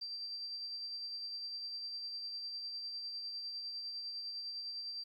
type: tone with tremolo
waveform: sine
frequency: 4699 Hz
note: D8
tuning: in tune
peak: -39 dBFS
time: 0.01-5.04 s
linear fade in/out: 10 ms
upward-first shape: sine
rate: 9.9 Hz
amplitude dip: 30%
effects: 12-bit